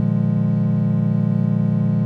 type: chord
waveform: triangle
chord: Bb dominant seventh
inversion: none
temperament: equal with one note detuned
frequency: 116.54 / 150.35 / 174.61 / 207.7 Hz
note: Bb2 / D3 / F3 / Ab3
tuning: 0 / +41 / 0 / 0 cents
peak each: -19 dBFS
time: 0-2.05 s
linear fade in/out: 0 ms
effects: none